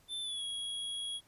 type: tone with pitch glide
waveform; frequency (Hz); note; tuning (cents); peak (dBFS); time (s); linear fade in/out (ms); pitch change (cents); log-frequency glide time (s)
square; 3537 to 3319; A7 to G#7; +8 to -2; -37; 0.08-1.21; 50; -110; 0.22-0.43
effects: pink hiss -66 dBFS RMS until 1.27 s + resampled to 32000 Hz